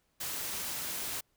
white noise, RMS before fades -37 dBFS, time 0.2-1.21 s, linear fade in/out 10 ms, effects pink hiss -75 dBFS RMS until 1.36 s

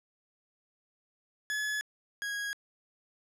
40% pulse tone pair in turn, 1705 / 1648.8 Hz, G#6 / G#6, +45 / -13 cents, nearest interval minor second, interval 58 cents, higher first, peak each -30 / -32 dBFS, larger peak first, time 1.5-1.81 / 2.22-2.53 s, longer neither, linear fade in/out 0 ms, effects low-pass 12000 Hz 12 dB/octave

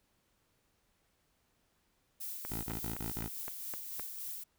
violet noise with tremolo, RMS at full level -41 dBFS, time 2.2-4.44 s, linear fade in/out 10 ms, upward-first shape sine, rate 3.5 Hz, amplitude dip 35%
click train, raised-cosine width 0.5 ms, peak -27 dBFS, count 7, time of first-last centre 2.45-3.996 s, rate 3.88 Hz
10% pulse tone bursts, 55.9 Hz, A1, 28 cents sharp, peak -30 dBFS, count 5, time 2.5-3.282 s, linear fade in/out 10 ms, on 130 ms, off 33 ms
effects pink hiss -75 dBFS RMS until 4.58 s

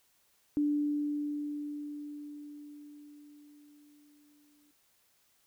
sine tone with exponential decay, 293.7 Hz, D4, in tune, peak -25 dBFS, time 0.57-4.71 s, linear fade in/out 0 ms, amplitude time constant 900 ms, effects white hiss -70 dBFS RMS until 5.46 s

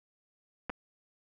clicks, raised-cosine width 0.5 ms, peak -21 dBFS, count 2, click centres 0.696 / 0.7 s, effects none

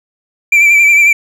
triangle tone with vibrato, 2338 Hz, D7, 8 cents flat, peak -3 dBFS, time 0.52-1.13 s, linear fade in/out 5 ms, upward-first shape sine, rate 11 Hz, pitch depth 38 cents each way, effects none

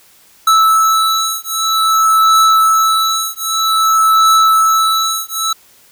square beating tone pair, 1311 / 1311.52 Hz, E6 / E6, -10 / -9 cents, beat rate 0.52 Hz, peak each -13 dBFS, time 0.47-5.53 s, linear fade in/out 5 ms, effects white hiss -47 dBFS RMS until 5.91 s

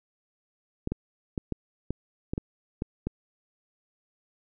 clicks, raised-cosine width 3 ms, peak -16 dBFS, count 9, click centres 0.874 / 0.92 / 1.378 / 1.523 / 1.906 / 2.335 / 2.379 / 2.821 / 3.07 s, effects none

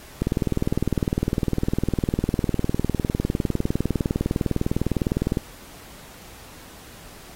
click train, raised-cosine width 3 ms, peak -8 dBFS, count 103, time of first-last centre 0.22-5.372 s, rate 19.8 Hz, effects pink hiss -45 dBFS RMS until 7.35 s + AAC 48 kbps

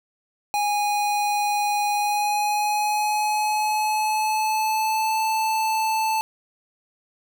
square tone with pitch glide, 825 to 879.1 Hz, G#5 to A5, -12 to -2 cents, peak -21 dBFS, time 0.54-6.21 s, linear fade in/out 0 ms, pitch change +110 cents, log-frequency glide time 1.9-5.23 s, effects none

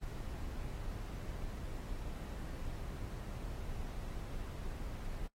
brown noise, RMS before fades -42 dBFS, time 0.01-5.28 s, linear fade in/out 20 ms, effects noise-tail reverb RT60 0.1 s tail -19 dB re dry + AAC 48 kbps

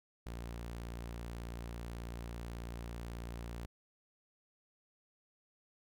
sawtooth tone, 58.27 Hz, A#1, in tune, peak -38 dBFS, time 0.26-3.66 s, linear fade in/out 5 ms, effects none

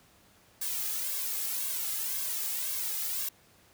blue noise with flanger, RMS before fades -33 dBFS, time 0.61-3.29 s, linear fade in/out 5 ms, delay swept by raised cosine 1.8 to 2.42 ms, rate 1.9 Hz, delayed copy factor +1, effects pink hiss -61 dBFS RMS until 3.73 s + high-pass 60 Hz 12 dB/octave

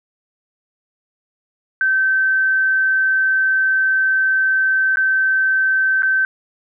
sine tone with dropouts, 1545 Hz, G6, 26 cents flat, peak -13 dBFS, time 1.81-6.25 s, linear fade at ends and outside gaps 1 ms, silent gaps 4.958-4.971 / 6.022-6.031 s, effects none

